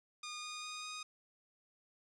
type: tone with pitch steps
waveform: 10% pulse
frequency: 1221 / 1228.1 / 1235.2 / 1242.3 Hz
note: D#6 / D#6 / D#6 / D#6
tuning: -33 / -23 / -13 / -3 cents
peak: -34 dBFS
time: 0.23-1.03 s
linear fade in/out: 5 ms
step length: 200 ms
effects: low-pass 8000 Hz 12 dB/octave + 12-bit

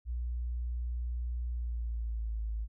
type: tone with pitch glide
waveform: sine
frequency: 60 to 54.39 Hz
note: B1 to A1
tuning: -49 to -19 cents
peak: -32 dBFS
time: 0.05-2.68 s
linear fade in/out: 50 ms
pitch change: -170 cents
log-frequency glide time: 1.51-2.39 s
effects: none

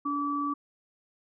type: tone pair together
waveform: sine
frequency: 288.1 / 1152.4 Hz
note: D4 / D6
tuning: -33 / -33 cents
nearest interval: 2 octaves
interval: 2400 cents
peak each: -31 / -29 dBFS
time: 0.05-0.54 s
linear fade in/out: 10 ms
effects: none

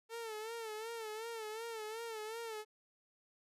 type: tone with vibrato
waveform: sawtooth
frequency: 445.6 Hz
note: A4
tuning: 22 cents sharp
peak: -38 dBFS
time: 0.09-2.65 s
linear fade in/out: 50 ms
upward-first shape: sine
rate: 2.7 Hz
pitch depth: 78 cents each way
effects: resampled to 32000 Hz

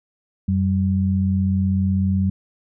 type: tone pair together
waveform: sine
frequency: 92 / 191.92 Hz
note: F#2 / G3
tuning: -9 / -36 cents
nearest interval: octave + minor second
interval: 1273 cents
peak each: -19 dBFS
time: 0.48-2.3 s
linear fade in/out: 5 ms
effects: none

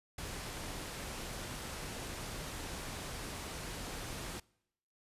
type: low-pass noise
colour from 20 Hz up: pink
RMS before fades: -43 dBFS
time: 0.18-4.4 s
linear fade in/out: 5 ms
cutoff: 12000 Hz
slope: 24 dB/octave
effects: noise-tail reverb RT60 0.8 s tail -25 dB re dry + resampled to 32000 Hz

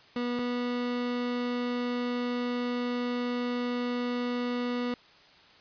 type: tone pair in turn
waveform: 30% pulse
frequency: 243.1 / 244.3 Hz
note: B3 / B3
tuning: -27 / -19 cents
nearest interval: unison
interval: 8 cents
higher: second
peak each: -26 dBFS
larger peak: neither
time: 0.16-0.39 / 0.39-4.94 s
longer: second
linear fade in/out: 2 ms
effects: white hiss -56 dBFS RMS until 5.6 s + resampled to 11025 Hz

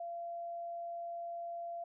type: tone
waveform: sine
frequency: 685 Hz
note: F5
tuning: 34 cents flat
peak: -39 dBFS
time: 0-1.84 s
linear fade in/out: 5 ms
effects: none

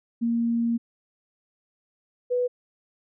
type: tone pair in turn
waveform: sine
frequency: 233.1 / 493.9 Hz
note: A#3 / B4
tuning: 0 / 0 cents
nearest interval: octave + minor second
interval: 1300 cents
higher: second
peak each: -21 dBFS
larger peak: neither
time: 0.21-0.78 / 2.3-2.48 s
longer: first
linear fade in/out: 20 ms
effects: none

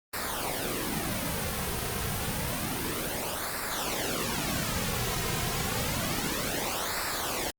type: noise with flanger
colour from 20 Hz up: pink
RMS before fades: -31 dBFS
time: 0.13-7.51 s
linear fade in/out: 10 ms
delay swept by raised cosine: 0.31 to 3.51 ms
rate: 0.29 Hz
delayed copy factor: -0.7
effects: Opus 32 kbps

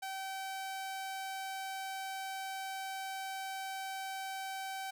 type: tone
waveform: sawtooth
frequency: 770 Hz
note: G5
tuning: 31 cents flat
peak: -35 dBFS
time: 0.02-4.91 s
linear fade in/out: 10 ms
effects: none

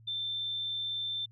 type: tone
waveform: sine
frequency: 3558 Hz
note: A7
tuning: 19 cents sharp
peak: -32 dBFS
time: 0.07-1.26 s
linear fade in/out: 10 ms
effects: added 112 Hz sine -54 dBFS peak until 1.31 s

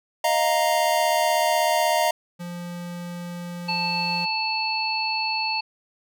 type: chord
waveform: square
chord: Eb suspended second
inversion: none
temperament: equal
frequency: 622.3 / 698.5 / 932.3 Hz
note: Eb5 / F5 / Bb5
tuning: 0 / 0 / 0 cents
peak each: -24 dBFS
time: 0.24-2.11 s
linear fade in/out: 5 ms
type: tone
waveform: square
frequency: 174.6 Hz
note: F3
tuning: in tune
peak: -32 dBFS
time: 2.39-4.26 s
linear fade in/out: 20 ms
type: harmonic tone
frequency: 880 Hz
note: A5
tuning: in tune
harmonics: 1 / 3 / 5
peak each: -27 / -27 / -27 dBFS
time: 3.68-5.61 s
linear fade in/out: 10 ms
effects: none

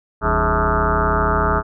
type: tone with frequency modulation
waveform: sine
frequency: 649 Hz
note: E5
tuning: 27 cents flat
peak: -14 dBFS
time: 0.21-1.63 s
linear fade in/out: 50 ms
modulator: 115 Hz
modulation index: 6.8
effects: none

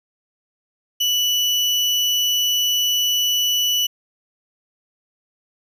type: tone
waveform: 35% pulse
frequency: 2960 Hz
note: F#7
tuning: in tune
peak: -15 dBFS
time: 1-3.87 s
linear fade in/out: 10 ms
effects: none

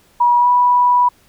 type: tone with pitch glide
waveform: sine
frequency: 965 to 981.3 Hz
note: B5 to B5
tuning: -40 to -11 cents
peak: -9 dBFS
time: 0.2-1.09 s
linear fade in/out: 10 ms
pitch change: +29 cents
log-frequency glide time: 0.39-0.48 s
effects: pink hiss -53 dBFS RMS until 1.28 s

